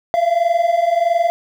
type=tone pair together; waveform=triangle; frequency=667.5 / 689 Hz; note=E5 / F5; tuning=+22 / -24 cents; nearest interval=minor second; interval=54 cents; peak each=-16 / -13 dBFS; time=0.14-1.3 s; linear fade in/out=0 ms; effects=8-bit